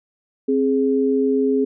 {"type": "tone pair together", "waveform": "sine", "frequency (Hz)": [264.9, 417.2], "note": ["C4", "G#4"], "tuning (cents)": [22, 8], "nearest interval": "minor sixth", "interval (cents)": 786, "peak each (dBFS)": -18, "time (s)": [0.48, 1.65], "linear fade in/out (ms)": 10, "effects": []}